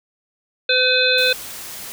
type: harmonic tone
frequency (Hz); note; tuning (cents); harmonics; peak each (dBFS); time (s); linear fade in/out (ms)
508; B4; +49; 1 / 3 / 5 / 7 / 8; -20 / -20 / -20 / -20 / -20; 0.69-1.33; 5
type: noise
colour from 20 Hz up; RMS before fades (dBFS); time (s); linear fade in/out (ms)
white; -33; 1.18-1.92; 0
effects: none